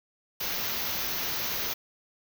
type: band-stop noise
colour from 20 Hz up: white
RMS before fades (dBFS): -31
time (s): 0.4-1.74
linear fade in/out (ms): 10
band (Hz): 6500 to 12000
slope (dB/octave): 96
effects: none